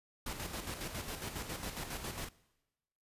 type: noise with tremolo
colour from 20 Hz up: pink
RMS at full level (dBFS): -40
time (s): 0.26-2.29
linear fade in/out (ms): 5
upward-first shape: square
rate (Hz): 7.3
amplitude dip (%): 50
effects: noise-tail reverb RT60 1.0 s tail -21 dB re dry + resampled to 32000 Hz